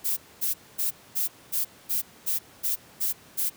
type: noise bursts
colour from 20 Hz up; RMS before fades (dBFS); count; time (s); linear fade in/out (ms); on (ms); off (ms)
violet; -26; 10; 0.04-3.5; 20; 130; 240
effects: pink hiss -52 dBFS RMS until 3.56 s + high-pass 100 Hz 12 dB/octave